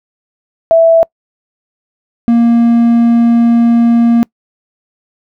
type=tone pair in turn; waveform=sine / triangle; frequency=659.3 / 234 Hz; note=E5 / A#3; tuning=0 / +7 cents; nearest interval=octave + tritone; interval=1793 cents; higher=first; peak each=-3 dBFS; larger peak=neither; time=0.71-1.03 / 2.28-4.23 s; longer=second; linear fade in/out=0 ms; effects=noise-tail reverb RT60 0.1 s tail -26 dB re dry